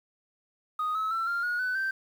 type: tone with pitch steps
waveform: sine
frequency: 1244.5 / 1292.1 / 1341.5 / 1392.9 / 1446.2 / 1501.5 / 1558.9 Hz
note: D#6 / E6 / E6 / F6 / F#6 / F#6 / G6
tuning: 0 / -35 / +30 / -5 / -40 / +25 / -10 cents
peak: -25 dBFS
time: 0.79-1.91 s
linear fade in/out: 5 ms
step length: 160 ms
effects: tanh soft clip ceiling -24 dBFS + 9-bit